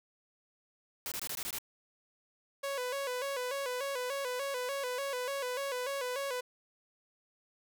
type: noise bursts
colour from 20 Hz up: white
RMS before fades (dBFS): -38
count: 7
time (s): 1.06-1.585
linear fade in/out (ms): 0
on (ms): 57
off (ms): 21
type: tone with vibrato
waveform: sawtooth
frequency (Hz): 526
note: C5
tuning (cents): +9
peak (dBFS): -30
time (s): 2.63-6.41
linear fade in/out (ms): 10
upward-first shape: square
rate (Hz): 3.4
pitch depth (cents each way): 93
effects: none